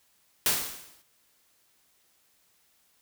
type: noise with exponential decay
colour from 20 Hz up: white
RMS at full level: -22 dBFS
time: 0.46-1.02 s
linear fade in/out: 1 ms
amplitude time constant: 120 ms
effects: white hiss -67 dBFS RMS until 3.01 s